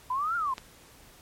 sine exponential two-way sweep, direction up then down, 982 to 1428 to 1002 Hz, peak -26 dBFS, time 0.1-0.54 s, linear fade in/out 5 ms, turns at 0.36 s
click, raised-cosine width 0.2 ms, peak -20 dBFS, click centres 0.581 s
effects pink hiss -54 dBFS RMS until 1.21 s + MP3 64 kbps

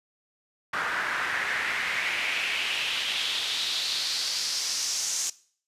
pink noise with band-pass filter sweep, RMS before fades -29 dBFS, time 0.73-5.3 s, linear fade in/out 5 ms, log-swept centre 1400 to 6600 Hz, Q 3.1, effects noise-tail reverb RT60 0.5 s tail -20 dB re dry + resampled to 32000 Hz

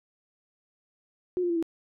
sine tone with pitch steps, 362 / 350.5 / 339.3 / 328.5 Hz, F#4 / F4 / F4 / E4, -38 / +6 / -50 / -6 cents, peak -24 dBFS, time 1.37-1.626 s, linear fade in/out 0 ms, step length 64 ms, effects none

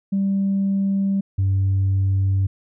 sine tone pair in turn, 196 / 96.71 Hz, G3 / G2, 0 / -23 cents, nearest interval octave, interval 1223 cents, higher first, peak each -16 / -14 dBFS, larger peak second, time 0.12-1.21 / 1.38-2.47 s, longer neither, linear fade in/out 10 ms, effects tanh soft clip ceiling -14 dBFS

